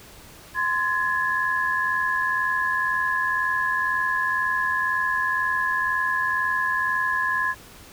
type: tone cluster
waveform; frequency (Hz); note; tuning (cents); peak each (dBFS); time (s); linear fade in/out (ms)
sine; 1036 / 1678 / 1760; C6 / G#6 / A6; -17 / +17 / 0; -25 / -23 / -31; 0.54-7.55; 50
effects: pink hiss -46 dBFS RMS until 7.92 s